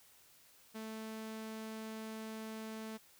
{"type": "tone", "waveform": "sawtooth", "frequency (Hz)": 220, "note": "A3", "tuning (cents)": 0, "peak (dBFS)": -39, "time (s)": [0.74, 2.98], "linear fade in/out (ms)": 20, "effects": ["white hiss -64 dBFS RMS until 3.19 s"]}